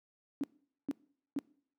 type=tone bursts; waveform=sine; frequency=281 Hz; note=C#4; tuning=24 cents sharp; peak=-30 dBFS; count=3; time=0.41-1.388 s; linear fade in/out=0 ms; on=26 ms; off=450 ms; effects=noise-tail reverb RT60 0.6 s tail -23 dB re dry + high-pass 150 Hz 12 dB/octave